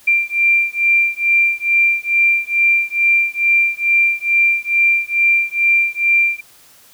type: beating tone pair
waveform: sine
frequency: 2369 / 2371.3 Hz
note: D7 / D7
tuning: +14 / +16 cents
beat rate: 2.3 Hz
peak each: -15 dBFS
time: 0.07-6.41 s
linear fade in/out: 10 ms
effects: white hiss -47 dBFS RMS until 6.93 s